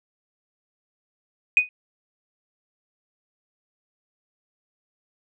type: tone with exponential decay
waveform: sine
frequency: 2489 Hz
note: D#7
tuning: in tune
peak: -8 dBFS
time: 1.57-1.69 s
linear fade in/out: 1 ms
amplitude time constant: 26 ms
effects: tanh soft clip ceiling -5 dBFS